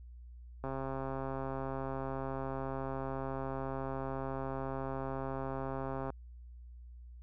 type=click train; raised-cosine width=1 ms; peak=-25 dBFS; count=733; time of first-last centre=0.64-6.103 s; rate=134 Hz; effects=added 60 Hz sine -48 dBFS peak until 7.22 s